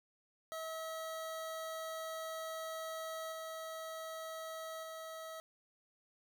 25% pulse tone with level steps, 644 Hz, E5, 41 cents flat, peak -37 / -39 / -41 dBFS, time 0.52-5.4 s, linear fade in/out 0 ms, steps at 3.32 / 4.83 s, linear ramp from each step 2 ms, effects none

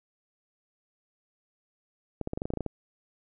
clicks, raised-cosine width 2 ms, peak -18 dBFS, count 11, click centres 2.213 / 2.274 / 2.334 / 2.375 / 2.419 / 2.455 / 2.504 / 2.537 / 2.573 / 2.607 / 2.663 s, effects none

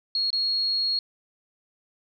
sine tone with dropouts, 4302 Hz, C8, 47 cents sharp, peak -22 dBFS, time 0.15-0.99 s, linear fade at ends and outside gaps 2 ms, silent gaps 0.304-0.329 s, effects none

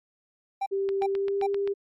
triangle tone bursts, 786 Hz, G5, 4 cents sharp, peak -23 dBFS, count 3, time 0.61-1.469 s, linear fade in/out 10 ms, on 53 ms, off 350 ms
sine tone with pitch glide, 392 to 399.1 Hz, G4 to G4, 0 to +31 cents, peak -24 dBFS, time 0.71-1.74 s, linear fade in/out 20 ms, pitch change +31 cents, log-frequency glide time 1.1-1.41 s
click train, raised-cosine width 0.3 ms, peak -23 dBFS, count 7, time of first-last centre 0.89-1.675 s, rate 7.64 Hz
effects MP3 96 kbps

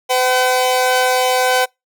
sawtooth tone pair together, 507.9 / 761 Hz, B4 / F#5, +48 / +48 cents, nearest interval perfect fifth, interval 700 cents, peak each -12 dBFS, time 0.09-1.66 s, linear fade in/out 20 ms, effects noise-tail reverb RT60 0.2 s tail -26 dB re dry

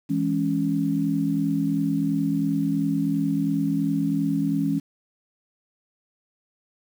sine chord, C# minor, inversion first, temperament equal, 164.81 / 207.7 / 277.2 Hz, E3 / G#3 / C#4, 0 / 0 / 0 cents, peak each -26 / -27 / -23 dBFS, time 0.09-4.8 s, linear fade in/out 20 ms, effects 8-bit

